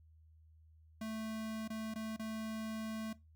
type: tone with dropouts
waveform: square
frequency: 220 Hz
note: A3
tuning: in tune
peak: -40 dBFS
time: 1.01-3.13 s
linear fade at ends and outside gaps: 5 ms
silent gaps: 1.678-1.701 / 1.94-1.957 / 2.164-2.194 s
effects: noise-tail reverb RT60 0.2 s tail -18 dB re dry + added 79 Hz sine -60 dBFS peak until 3.35 s